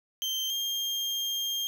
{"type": "tone pair in turn", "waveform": "35% pulse", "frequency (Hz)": [3136, 3207], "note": ["G7", "G7"], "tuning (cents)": [0, 39], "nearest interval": "unison", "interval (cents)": 39, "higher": "second", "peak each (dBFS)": [-27, -27], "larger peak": "neither", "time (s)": [[0.22, 0.5], [0.5, 1.67]], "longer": "second", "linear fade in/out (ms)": 0, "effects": []}